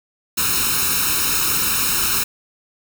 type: noise with comb filter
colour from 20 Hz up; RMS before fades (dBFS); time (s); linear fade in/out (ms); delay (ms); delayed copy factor
white; -19; 0.37-2.24; 10; 0.75; +1
effects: none